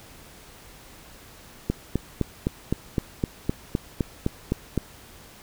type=click train; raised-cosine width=3 ms; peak=-9 dBFS; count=13; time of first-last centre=1.7-4.777 s; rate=3.9 Hz; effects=pink hiss -48 dBFS RMS until 5.42 s